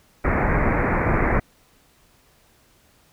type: low-pass noise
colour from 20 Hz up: pink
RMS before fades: -20 dBFS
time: 0.24-1.4 s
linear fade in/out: 10 ms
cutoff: 2300 Hz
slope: 96 dB/octave
effects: pink hiss -58 dBFS RMS until 3.12 s